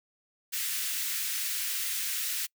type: high-pass noise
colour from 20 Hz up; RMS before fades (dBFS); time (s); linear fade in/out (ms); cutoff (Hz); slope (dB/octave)
white; -32; 0.52-2.47; 20; 1600; 24
effects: noise-tail reverb RT60 0.1 s tail -26 dB re dry